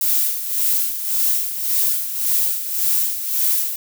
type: noise with tremolo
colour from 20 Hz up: violet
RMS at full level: -17 dBFS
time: 0.01-3.76 s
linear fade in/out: 2 ms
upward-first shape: sine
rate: 1.8 Hz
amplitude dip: 65%
effects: none